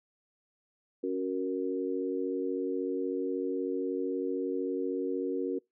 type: chord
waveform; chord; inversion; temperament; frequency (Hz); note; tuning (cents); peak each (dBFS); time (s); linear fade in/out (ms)
sine; F# major; second; equal; 277.2 / 370 / 466.2; C#4 / F#4 / A#4; 0 / 0 / 0; -34 / -33 / -34; 1.03-5.59; 10
effects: noise-tail reverb RT60 0.2 s tail -26 dB re dry